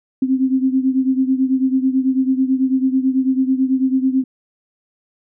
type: beating tone pair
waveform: sine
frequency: 260.2 / 269.3 Hz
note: C4 / C#4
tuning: -9 / -50 cents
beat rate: 9.1 Hz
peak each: -15 / -19 dBFS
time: 0.22-4.24 s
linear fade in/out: 5 ms
effects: none